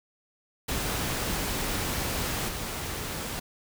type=noise with level steps; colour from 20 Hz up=pink; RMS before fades=-30 / -34 dBFS; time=0.68-3.4 s; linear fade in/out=10 ms; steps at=2.48 s; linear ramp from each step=10 ms; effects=none